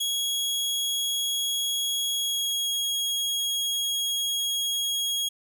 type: tone with pitch glide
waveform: sawtooth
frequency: 3322 to 3297 Hz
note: G#7 to G#7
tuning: 0 to -13 cents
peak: -22 dBFS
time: 0-5.29 s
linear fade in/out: 10 ms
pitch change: -13 cents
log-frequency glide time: 2.14-2.69 s
effects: none